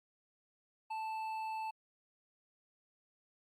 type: tone with hard clipping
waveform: sine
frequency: 880 Hz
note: A5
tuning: in tune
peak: -39 dBFS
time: 0.9-1.71 s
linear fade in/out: 10 ms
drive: 7 dB
effects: Opus 48 kbps